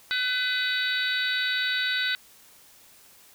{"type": "harmonic tone with a mistuned harmonic", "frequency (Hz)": 502, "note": "B4", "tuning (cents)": 28, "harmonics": [3, 4, 5, 6, 7, 8, 9], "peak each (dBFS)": [-27, -33, -36, -39, -37, -29, -35], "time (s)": [0.11, 2.15], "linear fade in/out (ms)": 0, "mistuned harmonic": 8, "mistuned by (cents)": -72, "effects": ["white hiss -54 dBFS RMS until 3.34 s"]}